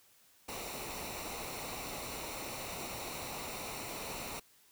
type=noise with comb filter; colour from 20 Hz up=pink; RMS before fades=-42 dBFS; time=0.48-4.4 s; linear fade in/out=10 ms; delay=0.61 ms; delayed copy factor=-0.6; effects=white hiss -65 dBFS RMS until 4.71 s